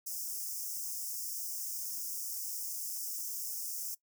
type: high-pass noise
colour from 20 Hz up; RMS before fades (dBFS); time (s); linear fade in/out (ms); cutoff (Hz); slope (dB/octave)
white; -39; 0.06-3.95; 10; 5100; 96
effects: noise-tail reverb RT60 0.1 s tail -20 dB re dry